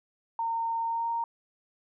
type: tone with pitch glide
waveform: sine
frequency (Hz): 916 to 927.2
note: A#5 to A#5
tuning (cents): -31 to -10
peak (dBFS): -27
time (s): 0.39-1.24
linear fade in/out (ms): 2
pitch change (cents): +21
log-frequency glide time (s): 0.84-1.1
effects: none